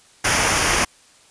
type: noise with comb filter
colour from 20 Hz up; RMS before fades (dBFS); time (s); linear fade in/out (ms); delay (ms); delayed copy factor
pink; -18; 0.24-0.85; 10; 0.25; -0.6
effects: white hiss -52 dBFS RMS until 1.3 s + resampled to 22050 Hz